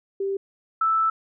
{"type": "tone pair in turn", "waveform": "sine", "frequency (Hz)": [392, 1318.5], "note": ["G4", "E6"], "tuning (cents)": [0, 0], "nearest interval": "octave + major sixth", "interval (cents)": 2100, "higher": "second", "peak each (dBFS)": [-23, -18], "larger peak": "second", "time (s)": [[0.2, 0.37], [0.81, 1.1]], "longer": "second", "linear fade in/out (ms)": 5, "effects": []}